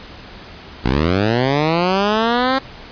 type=linear sweep; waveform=10% pulse; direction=up; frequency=56.4 to 270.1 Hz; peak=-6 dBFS; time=0.84-2.59 s; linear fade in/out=10 ms; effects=pink hiss -37 dBFS RMS until 2.91 s + resampled to 11025 Hz